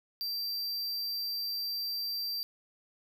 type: tone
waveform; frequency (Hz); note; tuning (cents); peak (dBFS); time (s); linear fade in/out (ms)
square; 4699; D8; 0; -33; 0.21-2.43; 0
effects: none